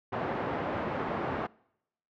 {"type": "band-pass noise", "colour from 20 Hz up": "white", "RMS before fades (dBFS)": -33, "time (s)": [0.12, 1.47], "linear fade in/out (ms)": 10, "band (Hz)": [100, 920], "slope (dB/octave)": 12, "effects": ["noise-tail reverb RT60 0.8 s tail -25 dB re dry", "low-pass 3000 Hz 12 dB/octave"]}